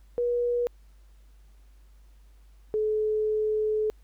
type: tone pair in turn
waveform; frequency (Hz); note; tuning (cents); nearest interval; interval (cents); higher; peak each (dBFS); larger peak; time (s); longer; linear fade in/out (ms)
sine; 482.2 / 429.6; B4 / A4; -41 / -41; major second; 200; first; -23; neither; 0.18-0.67 / 2.74-3.9; second; 0
effects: added 50 Hz sine -51 dBFS peak until 4.03 s + pink hiss -68 dBFS RMS until 4.03 s